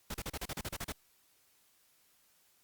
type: noise bursts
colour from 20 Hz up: pink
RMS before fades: -39 dBFS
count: 11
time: 0.1-0.923 s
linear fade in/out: 5 ms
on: 43 ms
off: 35 ms
effects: white hiss -69 dBFS RMS until 2.63 s + Opus 48 kbps